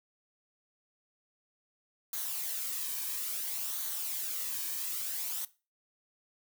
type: noise with flanger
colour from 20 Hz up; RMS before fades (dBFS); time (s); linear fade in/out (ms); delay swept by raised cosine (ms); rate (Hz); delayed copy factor
blue; -36; 2.13-5.45; 2; 0.38 to 1.48; 0.59; -0.5
effects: noise-tail reverb RT60 0.3 s tail -18 dB re dry